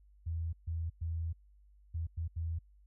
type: tone bursts at uneven times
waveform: sine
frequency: 82.41 Hz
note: E2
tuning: in tune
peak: -33 dBFS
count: 6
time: 0.26-0.53 / 0.67-0.9 / 1.01-1.33 / 1.94-2.07 / 2.17-2.28 / 2.36-2.59 s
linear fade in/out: 10 ms
effects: added 50 Hz sine -59 dBFS peak until 2.86 s